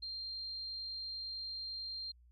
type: tone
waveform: sine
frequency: 4183 Hz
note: C8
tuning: 1 cent flat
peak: -40 dBFS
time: 0.02-2.12 s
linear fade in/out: 10 ms
effects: added 60 Hz sine -60 dBFS peak until 2.31 s